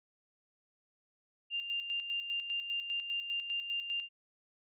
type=tone with tremolo; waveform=sine; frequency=2794 Hz; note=F7; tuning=in tune; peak=-32 dBFS; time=1.5-4.09 s; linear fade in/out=50 ms; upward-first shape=square; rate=5 Hz; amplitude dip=55%; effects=none